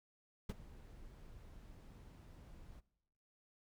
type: noise with ADSR envelope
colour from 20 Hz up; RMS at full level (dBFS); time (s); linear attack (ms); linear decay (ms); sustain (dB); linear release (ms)
brown; -37; 0.49-2.81; 7; 31; -19; 23
effects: noise-tail reverb RT60 0.9 s tail -22 dB re dry